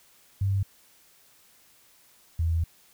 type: tone pair in turn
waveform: sine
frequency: 98 / 82.41 Hz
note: G2 / E2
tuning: 0 / 0 cents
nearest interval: minor third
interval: 300 cents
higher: first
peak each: -22 dBFS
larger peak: neither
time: 0.41-0.63 / 2.39-2.64 s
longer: second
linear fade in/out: 5 ms
effects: white hiss -59 dBFS RMS until 2.93 s